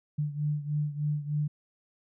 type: beating tone pair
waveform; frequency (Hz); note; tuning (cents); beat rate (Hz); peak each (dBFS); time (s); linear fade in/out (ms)
sine; 147.7 / 151; D3 / D3; +10 / +48; 3.3; -29 / -33; 0.18-1.48; 10
effects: none